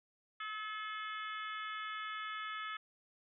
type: harmonic tone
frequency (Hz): 430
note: A4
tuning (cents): -40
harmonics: 3 / 4 / 5 / 6 / 7 / 8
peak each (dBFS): -42 / -46 / -48 / -56 / -52 / -52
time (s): 0.4-2.77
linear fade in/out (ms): 5
effects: none